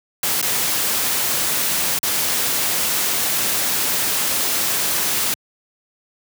white noise with dropouts, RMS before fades -20 dBFS, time 0.23-5.34 s, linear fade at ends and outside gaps 2 ms, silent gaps 0.415-0.426 / 1.989-2.03 s, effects high-pass 100 Hz 12 dB/octave

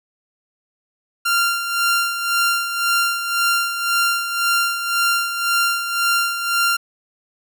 sawtooth tone with tremolo, 1387 Hz, F6, 12 cents flat, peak -11 dBFS, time 1.25-6.77 s, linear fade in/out 10 ms, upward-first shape sine, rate 1.9 Hz, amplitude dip 60%, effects none

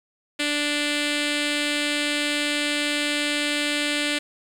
5% pulse tone with notch filter, 293.7 Hz, D4, in tune, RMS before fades -24 dBFS, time 0.39-4.19 s, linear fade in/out 10 ms, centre 980 Hz, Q 0.7, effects low-pass 8000 Hz 12 dB/octave + 8-bit

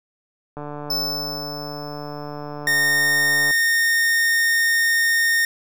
click train, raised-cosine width 1 ms, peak -19 dBFS, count 433, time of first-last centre 0.57-3.509 s, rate 147 Hz
square tone with exponential decay, 5274 Hz, E8, in tune, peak -20 dBFS, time 0.9-2.93 s, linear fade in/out 5 ms, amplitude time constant 440 ms
45% pulse tone, 1837 Hz, A#6, 26 cents flat, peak -16 dBFS, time 2.67-5.45 s, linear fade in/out 2 ms
effects none

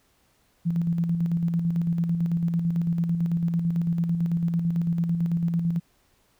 sine tone with tremolo, 169 Hz, E3, 43 cents sharp, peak -20 dBFS, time 0.65-5.8 s, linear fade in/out 20 ms, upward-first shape square, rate 9 Hz, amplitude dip 40%, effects pink hiss -65 dBFS RMS until 6.39 s

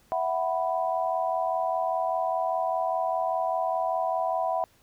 sine chord, E suspended second, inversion none, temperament equal with one note detuned, 659.3 / 744.3 / 987.8 Hz, E5 / F#5 / B5, 0 / +10 / 0 cents, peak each -28 / -28 / -31 dBFS, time 0.12-4.64 s, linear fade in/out 0 ms, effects pink hiss -62 dBFS RMS until 4.82 s

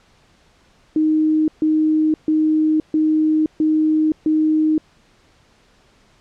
sine tone bursts, 311.1 Hz, D#4, in tune, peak -13 dBFS, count 6, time 0.96-4.78 s, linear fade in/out 2 ms, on 520 ms, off 140 ms, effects pink hiss -55 dBFS RMS until 6.2 s + low-pass 6000 Hz 12 dB/octave

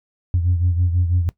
sine beating tone pair, 87.31 / 93.41 Hz, F2 / F#2, 0 / +17 cents, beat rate 6.1 Hz, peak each -15 / -22 dBFS, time 0.34-1.29 s, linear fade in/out 0 ms, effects noise-tail reverb RT60 0.1 s tail -19 dB re dry + tanh soft clip ceiling -10 dBFS

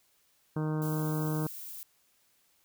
harmonic tone, 154.7 Hz, D#3, 10 cents flat, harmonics 1 / 2 / 3 / 4 / 5 / 6 / 7 / 8 / 9 / 10, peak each -30 / -35 / -39 / -46 / -49 / -46 / -48 / -49 / -54 / -52 dBFS, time 0.56-1.47 s, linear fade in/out 5 ms
violet noise, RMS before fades -43 dBFS, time 0.82-1.83 s, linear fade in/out 0 ms
effects white hiss -69 dBFS RMS until 2.64 s

